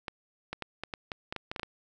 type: clicks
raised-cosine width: 0.3 ms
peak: -19 dBFS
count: 12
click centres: 0.082 / 0.53 / 0.623 / 0.836 / 0.938 / 1.118 / 1.325 / 1.363 / 1.515 / 1.562 / 1.596 / 1.632 s
effects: none